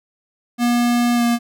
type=tone with pitch glide; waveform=square; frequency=240 to 236.7 Hz; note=B3 to A#3; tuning=-49 to +27 cents; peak=-15 dBFS; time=0.58-1.39 s; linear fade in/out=50 ms; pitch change=-24 cents; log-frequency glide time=1.15-1.23 s; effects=none